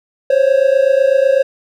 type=tone pair together; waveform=triangle; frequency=526.4 / 554.4 Hz; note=C5 / C#5; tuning=+10 / 0 cents; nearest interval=minor second; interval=90 cents; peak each=-10 dBFS; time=0.3-1.43 s; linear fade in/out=5 ms; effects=none